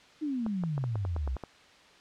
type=exponential sweep; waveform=sine; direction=down; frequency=317 to 59.9 Hz; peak=-29 dBFS; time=0.21-1.37 s; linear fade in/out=20 ms
type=clicks; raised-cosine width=1 ms; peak=-24 dBFS; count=10; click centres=0.464 / 0.637 / 0.779 / 0.84 / 0.956 / 1.051 / 1.164 / 1.276 / 1.367 / 1.437 s
effects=white hiss -56 dBFS RMS until 2 s + low-pass 4000 Hz 12 dB/octave